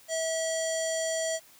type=tone with low-pass filter; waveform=square; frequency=648 Hz; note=E5; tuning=30 cents flat; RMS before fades=-30 dBFS; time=0.08-1.4 s; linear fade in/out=50 ms; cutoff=7500 Hz; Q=6.3; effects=white hiss -56 dBFS RMS until 1.59 s + high-pass 60 Hz 12 dB/octave